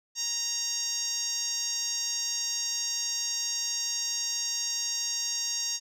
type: tone with band-pass filter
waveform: 10% pulse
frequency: 932.3 Hz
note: A#5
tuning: in tune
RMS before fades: -31 dBFS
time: 0.15-5.8 s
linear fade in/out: 50 ms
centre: 6200 Hz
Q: 4.9
effects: none